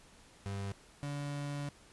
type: tone pair in turn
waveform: 35% pulse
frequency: 99.1 / 143.76 Hz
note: G2 / D3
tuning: +19 / -37 cents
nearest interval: tritone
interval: 644 cents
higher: second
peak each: -35 / -35 dBFS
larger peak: neither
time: 0.46-0.72 / 1.03-1.69 s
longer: second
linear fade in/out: 0 ms
effects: pink hiss -60 dBFS RMS until 1.92 s + resampled to 24000 Hz